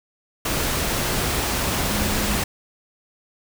sine tone in noise, 207.7 Hz, G#3, in tune, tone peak -27 dBFS, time 1.9-2.36 s, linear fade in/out 5 ms, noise pink, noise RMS -23 dBFS, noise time 0.45-2.44 s, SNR -7 dB, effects none

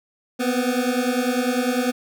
25% pulse beating tone pair, 244 / 254 Hz, B3 / B3, -21 / +49 cents, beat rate 10 Hz, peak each -19 dBFS, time 0.39-1.92 s, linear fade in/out 20 ms, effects none

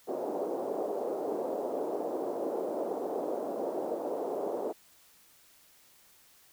pink band-pass noise, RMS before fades -34 dBFS, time 0.07-4.73 s, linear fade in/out 20 ms, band 350 to 670 Hz, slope 24 dB/octave, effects white hiss -61 dBFS RMS until 6.52 s

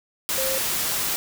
sine tone in noise, 530 Hz, C5, 22 cents sharp, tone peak -26 dBFS, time 0.38-0.58 s, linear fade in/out 0 ms, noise white, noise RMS -25 dBFS, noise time 0.29-1.16 s, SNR -4 dB, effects none

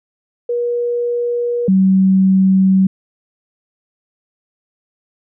sine tone pair in turn, 479.6 / 190.33 Hz, A#4 / F#3, +49 / +49 cents, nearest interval octave + major third, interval 1600 cents, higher first, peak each -15 / -8 dBFS, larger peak second, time 0.49-1.68 / 1.68-2.87 s, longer neither, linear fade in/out 5 ms, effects none

